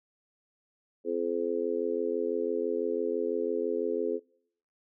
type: harmonic tone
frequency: 86 Hz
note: F2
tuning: 26 cents flat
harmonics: 3 / 4 / 5 / 6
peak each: -37 / -34 / -30 / -35 dBFS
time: 1.04-4.2 s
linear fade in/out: 50 ms
effects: noise-tail reverb RT60 0.7 s tail -24 dB re dry